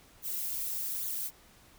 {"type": "noise with flanger", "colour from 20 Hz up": "violet", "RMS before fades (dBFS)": -35, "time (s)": [0.22, 1.31], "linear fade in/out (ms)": 50, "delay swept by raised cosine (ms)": [0.37, 5.47], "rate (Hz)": 1.2, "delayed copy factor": -0.8, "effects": ["pink hiss -59 dBFS RMS until 1.78 s"]}